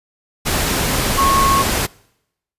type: tone in noise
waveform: sine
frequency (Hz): 1094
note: C#6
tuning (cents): -23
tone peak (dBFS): -13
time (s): 1.17-1.63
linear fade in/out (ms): 20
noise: pink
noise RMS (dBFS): -18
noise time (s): 0.45-1.87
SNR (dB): +2
effects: noise-tail reverb RT60 0.8 s tail -24 dB re dry + resampled to 32000 Hz